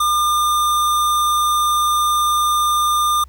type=tone; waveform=square; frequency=1203 Hz; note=D6; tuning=41 cents sharp; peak=-15 dBFS; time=0-3.24 s; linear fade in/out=5 ms; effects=added 65 Hz sine -38 dBFS peak until 3.28 s + pink hiss -59 dBFS RMS until 3.28 s